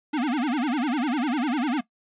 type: tone with vibrato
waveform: square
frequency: 270 Hz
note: C#4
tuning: 45 cents flat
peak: -23 dBFS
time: 0.13-1.81 s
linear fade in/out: 10 ms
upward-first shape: sine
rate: 10 Hz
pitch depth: 260 cents each way
effects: noise-tail reverb RT60 0.1 s tail -18 dB re dry + resampled to 8000 Hz